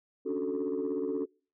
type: chord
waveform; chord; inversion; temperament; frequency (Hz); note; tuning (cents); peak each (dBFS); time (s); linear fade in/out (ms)
sine; D major seventh; third; equal; 277.2 / 293.7 / 370 / 440; C#4 / D4 / F#4 / A4; 0 / 0 / 0 / 0; -34 / -36 / -33 / -32; 0.25-1.26; 20
effects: noise-tail reverb RT60 0.4 s tail -26 dB re dry + tanh soft clip ceiling -24 dBFS